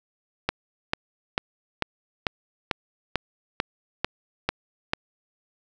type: click train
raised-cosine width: 0.3 ms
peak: -6 dBFS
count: 11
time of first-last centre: 0.49-4.934 s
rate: 2.25 Hz
effects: none